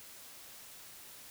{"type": "silence", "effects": ["white hiss -52 dBFS RMS until 1.3 s"]}